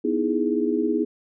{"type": "chord", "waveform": "sine", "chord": "E major seventh", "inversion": "second", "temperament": "equal", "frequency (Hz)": [246.9, 311.1, 329.6, 415.3], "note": ["B3", "D#4", "E4", "G#4"], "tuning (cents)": [0, 0, 0, 0], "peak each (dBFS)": [-26, -25, -26, -25], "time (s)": [0.04, 1.05], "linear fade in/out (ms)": 10, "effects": []}